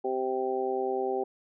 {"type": "harmonic tone", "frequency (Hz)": 130, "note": "C3", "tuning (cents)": -11, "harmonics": [2, 3, 4, 5, 6], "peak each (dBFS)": [-40, -29, -35, -40, -33], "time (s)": [0.04, 1.24], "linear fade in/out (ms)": 10, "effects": []}